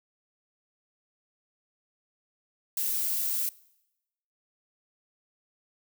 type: noise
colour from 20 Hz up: violet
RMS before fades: -29 dBFS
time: 2.77-3.49 s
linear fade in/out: 2 ms
effects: noise-tail reverb RT60 0.9 s tail -22 dB re dry